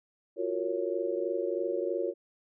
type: chord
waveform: sine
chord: Gb major seventh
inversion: third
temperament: just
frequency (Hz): 346.9 / 370 / 462.5 / 555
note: F4 / Gb4 / Bb4 / Db5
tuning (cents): -12 / 0 / -14 / +2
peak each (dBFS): -34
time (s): 0.36-2.14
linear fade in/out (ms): 50
effects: none